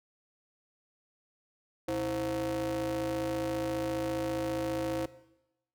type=ring-modulated tone; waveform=square; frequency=99.4 Hz; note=G2; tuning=25 cents sharp; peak=-28 dBFS; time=1.88-5.06 s; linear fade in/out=5 ms; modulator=425 Hz; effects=noise-tail reverb RT60 0.9 s tail -17 dB re dry